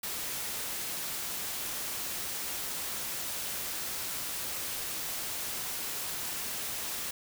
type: noise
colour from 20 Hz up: white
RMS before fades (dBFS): -36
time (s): 0.03-7.11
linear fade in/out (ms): 5
effects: none